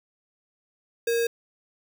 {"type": "tone with sample-and-hold", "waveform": "sine", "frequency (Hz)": 466.2, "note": "A#4", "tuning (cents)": 0, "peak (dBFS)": -21, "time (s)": [1.07, 1.27], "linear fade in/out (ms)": 5, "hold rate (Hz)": 2100, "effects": []}